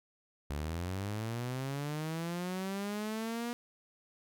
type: linear sweep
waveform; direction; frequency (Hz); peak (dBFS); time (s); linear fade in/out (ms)
sawtooth; up; 69.3 to 240.8; -31; 0.5-3.53; 0
effects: none

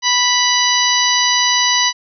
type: harmonic tone with a mistuned harmonic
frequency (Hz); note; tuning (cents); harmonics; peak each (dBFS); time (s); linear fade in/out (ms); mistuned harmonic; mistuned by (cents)
986; B5; -3; 1 / 2 / 3 / 4 / 5 / 6; -19 / -19 / -19 / -19 / -19 / -19; 0.02-1.93; 50; 5; -30
effects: none

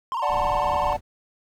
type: tone with vibrato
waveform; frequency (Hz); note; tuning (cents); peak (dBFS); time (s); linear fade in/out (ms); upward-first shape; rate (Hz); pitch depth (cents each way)
triangle; 987.8; B5; 0; -22; 0.12-0.93; 0; square; 20; 110
type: chord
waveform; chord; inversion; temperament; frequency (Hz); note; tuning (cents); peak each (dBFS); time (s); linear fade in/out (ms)
triangle; D major; none; equal; 587.3 / 740 / 880; D5 / F#5 / A5; 0 / 0 / 0; -25; 0.22-0.97; 10
type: noise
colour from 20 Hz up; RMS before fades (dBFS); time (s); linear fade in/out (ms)
brown; -34; 0.28-1.01; 50
effects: none

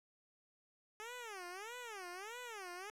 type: tone with vibrato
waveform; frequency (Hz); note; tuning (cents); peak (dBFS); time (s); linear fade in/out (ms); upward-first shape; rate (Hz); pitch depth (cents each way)
10% pulse; 417.8; G#4; +10; -38; 1-2.9; 0; sine; 1.6; 300
effects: low-pass 12000 Hz 12 dB/octave + 12-bit

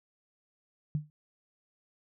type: tone with exponential decay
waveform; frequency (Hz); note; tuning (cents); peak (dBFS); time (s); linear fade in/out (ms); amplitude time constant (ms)
sine; 150; D3; +37; -24; 0.95-1.1; 0; 32
effects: none

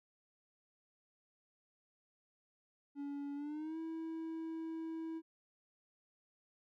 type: tone with pitch glide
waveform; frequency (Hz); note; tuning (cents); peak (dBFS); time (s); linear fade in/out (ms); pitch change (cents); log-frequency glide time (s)
triangle; 284.1 to 324.5; C#4 to E4; +43 to -27; -38; 2.95-5.22; 50; +230; 3.35-3.78
effects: none

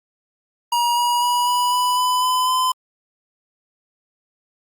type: tone with pitch steps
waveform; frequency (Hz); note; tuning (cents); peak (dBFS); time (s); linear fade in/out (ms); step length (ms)
square; 953 / 962.4 / 971.9 / 981.5 / 991.2 / 1001 / 1010.8 / 1020.8; A#5 / B5 / B5 / B5 / B5 / B5 / B5 / C6; +38 / -45 / -28 / -11 / +6 / +23 / +40 / -43; -17; 0.72-2.72; 5; 250
effects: Opus 48 kbps

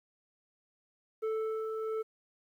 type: tone with frequency modulation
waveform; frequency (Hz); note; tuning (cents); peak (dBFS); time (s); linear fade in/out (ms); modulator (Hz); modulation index
sine; 440; A4; 0; -30; 1.22-2.03; 20; 879; 0.5
effects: tanh soft clip ceiling -28 dBFS + 11-bit

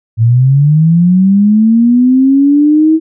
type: linear sweep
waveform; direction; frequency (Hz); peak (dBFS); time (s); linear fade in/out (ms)
sine; up; 109.8 to 322.7; -4; 0.17-3; 50
effects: none

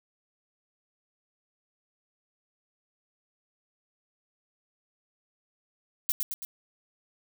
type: noise with echo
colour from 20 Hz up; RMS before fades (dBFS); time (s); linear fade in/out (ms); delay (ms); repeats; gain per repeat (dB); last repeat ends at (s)
violet; -26; 6.09-6.12; 0; 110; 3; -4; 6.45
effects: none

